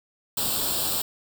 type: noise with comb filter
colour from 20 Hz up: white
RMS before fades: -26 dBFS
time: 0.37-1.02 s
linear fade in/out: 5 ms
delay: 0.24 ms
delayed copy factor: +0.8
effects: none